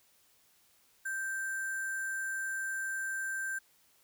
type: tone with sample-and-hold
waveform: sine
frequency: 1568 Hz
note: G6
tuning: in tune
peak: -33 dBFS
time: 1.05-3.59 s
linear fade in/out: 10 ms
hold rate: 8820 Hz
effects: white hiss -67 dBFS RMS until 4.03 s